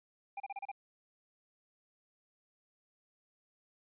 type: tone bursts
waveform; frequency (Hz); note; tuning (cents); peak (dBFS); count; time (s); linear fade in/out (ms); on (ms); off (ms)
square; 796; G5; +26; -39; 6; 0.37-0.716; 5; 31; 32
effects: resampled to 8000 Hz